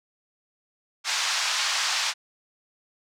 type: band-pass noise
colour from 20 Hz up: white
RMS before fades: -26 dBFS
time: 1.04-2.14 s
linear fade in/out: 50 ms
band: 820 to 6100 Hz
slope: 24 dB/octave
effects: none